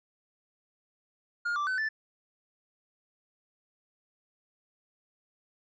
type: tone with pitch steps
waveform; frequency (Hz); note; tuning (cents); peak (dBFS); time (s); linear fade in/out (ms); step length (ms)
triangle; 1418 / 1172 / 1516 / 1757; F6 / D6 / F#6 / A6; +26 / -4 / +42 / -3; -26; 1.45-1.89; 10; 110
effects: resampled to 16000 Hz